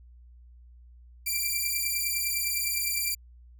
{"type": "beating tone pair", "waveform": "5% pulse", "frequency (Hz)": [2349, 2358.9], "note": ["D7", "D7"], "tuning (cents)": [0, 7], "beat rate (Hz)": 9.9, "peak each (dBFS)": -20, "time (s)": [1.26, 3.15], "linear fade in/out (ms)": 10, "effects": ["added 60 Hz sine -49 dBFS peak until 3.59 s"]}